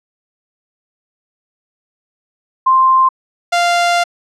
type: tone pair in turn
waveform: sine / sawtooth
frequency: 1048 / 695.8 Hz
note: C6 / F5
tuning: +2 / -7 cents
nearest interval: perfect fifth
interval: 709 cents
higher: first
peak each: -7 dBFS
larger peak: neither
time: 2.66-3.09 / 3.52-4.04 s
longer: second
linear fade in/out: 10 ms
effects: low-pass 7000 Hz 12 dB/octave